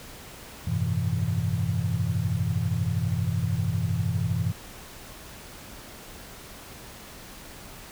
sine tone cluster, 93 / 105.6 / 125.1 / 164.3 Hz, F#2 / G#2 / B2 / E3, +9 / +29 / +23 / -5 cents, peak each -29 dBFS, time 0.67-4.52 s, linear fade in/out 5 ms, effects pink hiss -44 dBFS RMS until 7.91 s

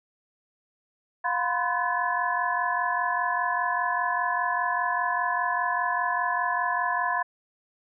sine tone cluster, 710 / 990 / 1035 / 1511 / 1721 Hz, F5 / B5 / C6 / F#6 / A6, +28 / +4 / -19 / +36 / -39 cents, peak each -30 / -29 / -29 / -37 / -29 dBFS, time 1.24-7.23 s, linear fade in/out 10 ms, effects none

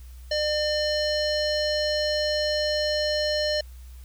square tone with low-pass filter, 600 Hz, D5, 37 cents sharp, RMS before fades -25 dBFS, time 0.31-3.61 s, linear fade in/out 5 ms, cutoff 4800 Hz, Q 6.9, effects added 62 Hz sine -40 dBFS peak until 4.04 s + white hiss -57 dBFS RMS until 4.04 s

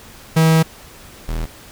45% pulse tone pair in turn, 160.9 / 40.14 Hz, E3 / E1, -42 / -45 cents, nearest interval 2 octaves, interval 2403 cents, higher first, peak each -10 / -20 dBFS, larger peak first, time 0.36-0.63 / 1.28-1.46 s, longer first, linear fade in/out 10 ms, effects pink hiss -41 dBFS RMS until 1.71 s

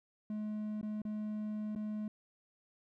triangle tone with dropouts, 212.6 Hz, G#3, 41 cents sharp, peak -34 dBFS, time 0.3-2.08 s, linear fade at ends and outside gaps 2 ms, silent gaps 0.813-0.829 / 1.018-1.051 / 1.751-1.76 s, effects none

